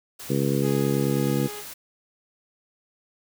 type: noise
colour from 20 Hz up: white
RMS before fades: -39 dBFS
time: 0.19-1.74 s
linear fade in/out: 10 ms
type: harmonic tone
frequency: 69.3 Hz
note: C#2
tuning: in tune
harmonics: 2 / 3 / 4 / 5 / 6 / 7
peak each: -25 / -27 / -28 / -29 / -30 / -30 dBFS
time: 0.29-1.48 s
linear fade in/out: 20 ms
type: tone with tremolo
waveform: sawtooth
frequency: 415.3 Hz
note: G#4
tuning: in tune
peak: -29 dBFS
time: 0.61-1.64 s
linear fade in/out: 50 ms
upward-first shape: sine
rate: 1.8 Hz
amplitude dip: 35%
effects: none